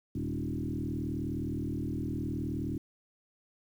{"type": "tone with frequency modulation", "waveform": "sine", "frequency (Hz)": 199.9, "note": "G3", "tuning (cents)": 34, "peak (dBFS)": -31, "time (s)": [0.15, 2.78], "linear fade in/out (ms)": 5, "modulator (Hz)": 39.3, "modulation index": 3.4, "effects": ["10-bit"]}